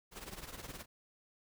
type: noise with tremolo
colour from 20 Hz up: pink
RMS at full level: -44 dBFS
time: 0.11-0.86 s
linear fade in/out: 50 ms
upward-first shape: triangle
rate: 19 Hz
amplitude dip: 80%
effects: none